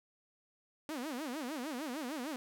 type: tone with vibrato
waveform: sawtooth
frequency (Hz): 277.2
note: C#4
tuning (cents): 0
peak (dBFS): -34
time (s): 0.89-2.36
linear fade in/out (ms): 0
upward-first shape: sine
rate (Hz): 6.6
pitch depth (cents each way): 260
effects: none